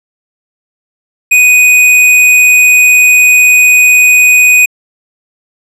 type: tone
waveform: square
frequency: 2489 Hz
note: D#7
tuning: in tune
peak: -3 dBFS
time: 1.31-4.66 s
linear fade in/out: 10 ms
effects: low-pass 12000 Hz 12 dB/octave